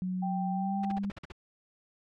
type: tone with pitch glide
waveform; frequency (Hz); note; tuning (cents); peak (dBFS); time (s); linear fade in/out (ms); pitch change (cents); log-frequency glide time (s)
sine; 184 to 199.5; F#3 to G3; -9 to +31; -30; 0.02-1.1; 0; +140; 0.51-0.79
type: tone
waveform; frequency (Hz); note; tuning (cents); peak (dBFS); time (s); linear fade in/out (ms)
sine; 784; G5; 0; -33; 0.22-0.99; 10
type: noise bursts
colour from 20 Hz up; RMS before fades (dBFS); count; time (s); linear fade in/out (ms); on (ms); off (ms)
pink; -42; 8; 0.83-1.321; 5; 22; 45
effects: low-pass 3000 Hz 12 dB/octave